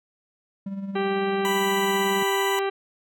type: tone with tremolo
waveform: triangle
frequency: 196 Hz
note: G3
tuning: in tune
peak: -25 dBFS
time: 0.66-2.23 s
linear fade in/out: 5 ms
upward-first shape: sine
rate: 18 Hz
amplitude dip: 50%
type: harmonic tone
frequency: 392 Hz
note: G4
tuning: in tune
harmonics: 1 / 2 / 3 / 4 / 5 / 6 / 7 / 8 / 10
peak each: -24 / -30 / -34 / -36 / -38 / -40 / -41 / -42 / -44 dBFS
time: 0.95-2.7 s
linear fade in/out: 10 ms
type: tone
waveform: 20% pulse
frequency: 987.8 Hz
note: B5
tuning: in tune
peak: -20 dBFS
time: 1.45-2.59 s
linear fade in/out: 0 ms
effects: none